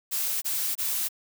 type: noise bursts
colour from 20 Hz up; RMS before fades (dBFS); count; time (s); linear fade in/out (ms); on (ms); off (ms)
blue; -28; 3; 0.11-1.088; 20; 310; 24
effects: none